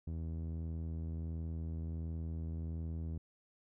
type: tone with low-pass filter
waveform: sawtooth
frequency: 81.4 Hz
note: E2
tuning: 21 cents flat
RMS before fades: -40 dBFS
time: 0.07-3.18 s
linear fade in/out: 5 ms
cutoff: 260 Hz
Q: 0.69
effects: none